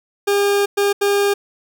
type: tone bursts at uneven times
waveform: 40% pulse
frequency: 403.7 Hz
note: G#4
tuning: 49 cents flat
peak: -13 dBFS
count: 3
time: 0.27-0.66 / 0.77-0.93 / 1.01-1.34 s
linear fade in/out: 10 ms
effects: none